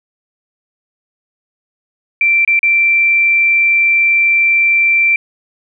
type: tone with dropouts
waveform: sine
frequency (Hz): 2349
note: D7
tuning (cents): 0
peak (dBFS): -8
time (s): 2.21-5.16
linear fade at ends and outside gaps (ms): 2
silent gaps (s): 2.449-2.476 / 2.592-2.63
effects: none